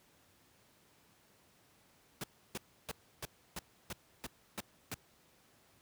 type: noise bursts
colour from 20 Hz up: pink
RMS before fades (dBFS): -40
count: 9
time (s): 2.21-4.942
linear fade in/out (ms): 2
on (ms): 28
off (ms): 310
effects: pink hiss -67 dBFS RMS until 5.81 s + high-pass 80 Hz 12 dB/octave